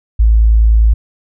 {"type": "tone", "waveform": "sine", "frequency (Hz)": 55, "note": "A1", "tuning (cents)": 0, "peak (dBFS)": -5, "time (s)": [0.19, 0.94], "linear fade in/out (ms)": 10, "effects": []}